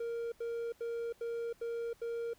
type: tone bursts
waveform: triangle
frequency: 466.2 Hz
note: A#4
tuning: in tune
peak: -33 dBFS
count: 6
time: 0-2.335 s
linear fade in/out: 5 ms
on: 320 ms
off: 83 ms
effects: pink hiss -66 dBFS RMS until 2.38 s